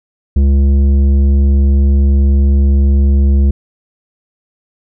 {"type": "tone with tanh clipping", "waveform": "triangle", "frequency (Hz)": 69.3, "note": "C#2", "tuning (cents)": 0, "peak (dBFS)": -8, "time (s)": [0.36, 3.51], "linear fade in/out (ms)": 5, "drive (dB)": 14, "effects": []}